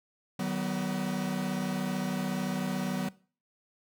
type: chord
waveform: 45% pulse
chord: B major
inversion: first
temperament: equal with one note detuned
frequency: 155.56 / 189.21 / 246.9 Hz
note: D#3 / F#3 / B3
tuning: 0 / +39 / 0 cents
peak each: -38 / -32 / -35 dBFS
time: 0.39-3.09 s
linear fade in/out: 5 ms
effects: noise-tail reverb RT60 0.4 s tail -20 dB re dry